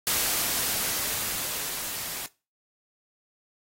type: noise with level ramp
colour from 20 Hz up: white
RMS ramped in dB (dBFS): -24 to -35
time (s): 0.07-2.26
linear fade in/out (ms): 0
effects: noise-tail reverb RT60 0.3 s tail -20 dB re dry + AAC 48 kbps